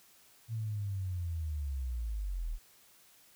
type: linear sweep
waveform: sine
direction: down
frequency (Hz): 114.7 to 36.05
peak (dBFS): -33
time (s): 0.48-2.59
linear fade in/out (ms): 50
effects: white hiss -62 dBFS RMS until 3.35 s